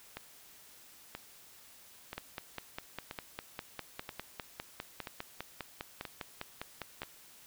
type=two click trains; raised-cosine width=0.3 ms; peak=-24 / -22 dBFS; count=8 / 25; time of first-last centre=0.17-7.033 / 2.18-7.019 s; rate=1.02 / 4.96 Hz; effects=white hiss -57 dBFS RMS until 7.46 s